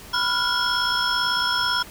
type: tone cluster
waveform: triangle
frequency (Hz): 988 / 1388 / 1446 / 3308 / 5320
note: B5 / F6 / F#6 / G#7 / E8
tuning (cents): 0 / -11 / -40 / -8 / +15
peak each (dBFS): -25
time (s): 0.13-1.83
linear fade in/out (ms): 10
effects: pink hiss -42 dBFS RMS until 1.9 s